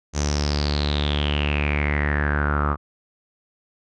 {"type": "tone with low-pass filter sweep", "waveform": "sawtooth", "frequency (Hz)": 73.3, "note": "D2", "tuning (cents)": -3, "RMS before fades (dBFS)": -22, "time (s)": [0.13, 2.77], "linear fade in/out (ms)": 50, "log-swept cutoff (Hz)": [6400, 1200], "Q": 8.4, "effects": []}